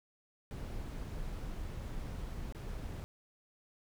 brown noise with dropouts, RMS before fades -41 dBFS, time 0.51-3.04 s, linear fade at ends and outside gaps 0 ms, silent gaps 2.524-2.548 s, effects none

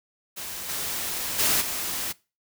white noise with level steps, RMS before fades -35 / -30 / -22 / -30 dBFS, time 0.36-2.13 s, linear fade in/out 20 ms, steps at 0.68 / 1.38 / 1.6 s, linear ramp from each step 20 ms, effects noise-tail reverb RT60 0.3 s tail -22 dB re dry

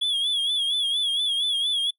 triangle tone with vibrato, 3360 Hz, G#7, 19 cents sharp, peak -20 dBFS, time 0.01-1.91 s, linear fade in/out 10 ms, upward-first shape sine, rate 4.3 Hz, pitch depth 77 cents each way, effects noise-tail reverb RT60 0.1 s tail -22 dB re dry

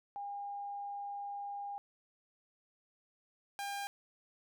sine / sawtooth tone pair in turn, 808 / 802.4 Hz, G#5 / G5, -48 / +40 cents, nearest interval unison, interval 12 cents, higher first, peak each -39 / -34 dBFS, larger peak second, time 0.16-1.78 / 3.59-3.87 s, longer first, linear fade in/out 0 ms, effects none

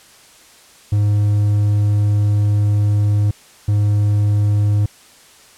triangle tone pair in turn, 103.5 / 103.5 Hz, G#2 / G#2, -5 / -5 cents, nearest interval unison, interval 0 cents, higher neither, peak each -10 dBFS, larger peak neither, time 0.92-3.31 / 3.68-4.86 s, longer first, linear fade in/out 5 ms, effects white hiss -46 dBFS RMS until 5.57 s + low-pass 10000 Hz 12 dB/octave

